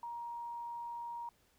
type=tone; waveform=sine; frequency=943 Hz; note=A#5; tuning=20 cents sharp; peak=-40 dBFS; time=0.03-1.29 s; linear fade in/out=2 ms; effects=pink hiss -71 dBFS RMS until 1.58 s